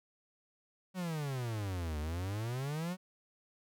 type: exponential two-way sweep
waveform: 45% pulse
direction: down then up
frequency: 189.8 to 73.42 to 188.6 Hz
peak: -35 dBFS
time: 0.94-2.97 s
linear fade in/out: 50 ms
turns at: 1.99 s
effects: none